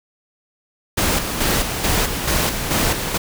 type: noise with tremolo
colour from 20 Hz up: pink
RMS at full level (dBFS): -18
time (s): 0.97-3.18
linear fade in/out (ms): 10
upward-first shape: square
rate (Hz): 2.3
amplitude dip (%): 50
effects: none